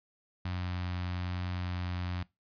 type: tone with notch filter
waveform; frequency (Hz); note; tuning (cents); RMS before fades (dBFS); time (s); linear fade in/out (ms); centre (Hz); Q
sawtooth; 89.9; F#2; -49; -35; 0.45-2.23; 5; 440; 0.71
effects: noise-tail reverb RT60 0.2 s tail -21 dB re dry + resampled to 11025 Hz